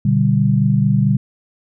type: chord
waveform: sine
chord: G major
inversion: first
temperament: just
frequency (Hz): 122.5 / 147 / 196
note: B2 / D3 / G3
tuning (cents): -14 / +2 / 0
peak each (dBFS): -16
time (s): 0.05-1.17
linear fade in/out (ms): 5
effects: none